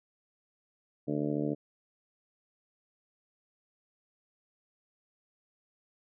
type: harmonic tone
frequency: 73.6 Hz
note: D2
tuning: 4 cents sharp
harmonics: 2 / 3 / 4 / 5 / 6 / 7 / 8 / 9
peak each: -36 / -37 / -32 / -41 / -37 / -43 / -41 / -46 dBFS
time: 1.07-1.55 s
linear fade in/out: 20 ms
effects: none